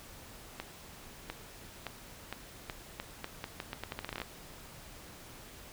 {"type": "accelerating click train", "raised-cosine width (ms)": 0.3, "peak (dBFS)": -21, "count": 20, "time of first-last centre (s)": [0.6, 4.217], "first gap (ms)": 700, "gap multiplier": 0.81, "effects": ["pink hiss -51 dBFS RMS until 5.72 s"]}